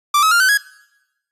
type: tone with pitch steps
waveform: 45% pulse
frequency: 1174.7 / 1281 / 1397 / 1523.4 / 1661.3 Hz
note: D6 / E6 / F6 / G6 / G#6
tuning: 0 / -50 / 0 / -50 / 0 cents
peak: -11 dBFS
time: 0.14-0.575 s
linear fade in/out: 5 ms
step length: 87 ms
effects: noise-tail reverb RT60 0.9 s tail -21 dB re dry + resampled to 32000 Hz

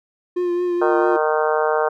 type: tone with vibrato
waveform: triangle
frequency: 353.2 Hz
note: F4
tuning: 20 cents sharp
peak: -16 dBFS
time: 0.36-1.17 s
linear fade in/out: 10 ms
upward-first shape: triangle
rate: 4.5 Hz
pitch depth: 29 cents each way
type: harmonic tone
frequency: 154.2 Hz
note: D#3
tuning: 15 cents flat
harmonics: 3 / 4 / 5 / 6 / 7 / 8 / 9 / 10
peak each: -20 / -22 / -24 / -26 / -27 / -28 / -29 / -30 dBFS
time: 0.81-1.89 s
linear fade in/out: 10 ms
effects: none

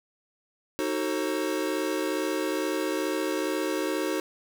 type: chord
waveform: square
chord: D# diminished seventh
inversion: none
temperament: just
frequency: 311.1 / 373.4 / 448 / 537.6 Hz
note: D#4 / F#4 / A4 / C5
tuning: 0 / +16 / +31 / +47 cents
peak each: -31 / -32 / -35 / -34 dBFS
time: 0.79-4.2 s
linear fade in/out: 0 ms
effects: none

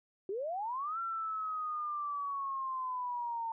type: linear two-way sweep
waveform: sine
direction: up then down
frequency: 364 to 1363 to 903 Hz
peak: -34 dBFS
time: 0.29-3.52 s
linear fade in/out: 2 ms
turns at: 0.99 s
effects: none

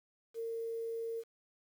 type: tone with quantisation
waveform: sine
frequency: 457.1 Hz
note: A#4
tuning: 34 cents flat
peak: -36 dBFS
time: 0.34-1.24 s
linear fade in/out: 50 ms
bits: 10
effects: none

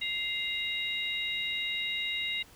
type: tone cluster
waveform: sine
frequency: 2093 / 2806 / 3798 Hz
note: C7 / F7 / A#7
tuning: 0 / +8 / +32 cents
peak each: -34 / -35 / -35 dBFS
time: 0.01-2.43 s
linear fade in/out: 10 ms
effects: pink hiss -56 dBFS RMS until 2.55 s

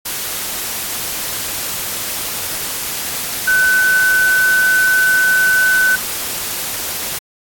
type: tone in noise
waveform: sine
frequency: 1510 Hz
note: F#6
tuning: 35 cents sharp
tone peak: -10 dBFS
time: 3.47-5.96 s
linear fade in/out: 10 ms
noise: white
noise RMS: -22 dBFS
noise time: 0.05-7.19 s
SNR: +9 dB
effects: AAC 64 kbps

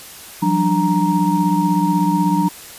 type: tone cluster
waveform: sine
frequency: 173.6 / 189.8 / 295.6 / 935 Hz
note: F3 / F#3 / D4 / A#5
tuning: -10 / +44 / +11 / +5 cents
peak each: -19 dBFS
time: 0.42-2.49 s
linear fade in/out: 10 ms
effects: white hiss -37 dBFS RMS until 2.78 s + resampled to 32000 Hz

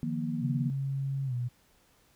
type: chord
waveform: sine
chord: Eb suspended second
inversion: none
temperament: equal with one note detuned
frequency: 155.56 / 174.61 / 236.7 Hz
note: Eb3 / F3 / Bb3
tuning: 0 / 0 / +27 cents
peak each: -34 / -37 / -32 dBFS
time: 0.03-0.7 s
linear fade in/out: 0 ms
type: tone with pitch glide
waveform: sine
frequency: 136.7 to 122.49 Hz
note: C#3 to B2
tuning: -24 to -14 cents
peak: -29 dBFS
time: 0.41-1.49 s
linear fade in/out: 20 ms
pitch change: -190 cents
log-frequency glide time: 1.25-1.34 s
effects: pink hiss -65 dBFS RMS until 2.15 s

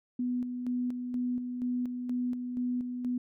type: tone with tremolo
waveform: sine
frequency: 247.4 Hz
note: B3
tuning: 3 cents sharp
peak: -28 dBFS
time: 0.19-3.18 s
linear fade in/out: 5 ms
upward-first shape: square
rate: 2.1 Hz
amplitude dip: 45%
effects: none

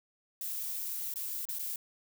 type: noise with dropouts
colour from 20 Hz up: violet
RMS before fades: -37 dBFS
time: 0.41-1.76 s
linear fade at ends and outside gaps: 2 ms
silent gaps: 1.139-1.158 / 1.454-1.487 / 1.587-1.593 s
effects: none

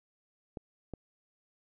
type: clicks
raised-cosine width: 2 ms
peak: -26 dBFS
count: 2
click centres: 0.572 / 0.937 s
effects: none

